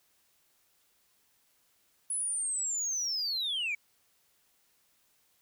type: linear sweep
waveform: sine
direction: down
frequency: 10330 to 2242 Hz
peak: -28 dBFS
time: 2.1-3.75 s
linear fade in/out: 5 ms
effects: tanh soft clip ceiling -28 dBFS + white hiss -70 dBFS RMS until 5.41 s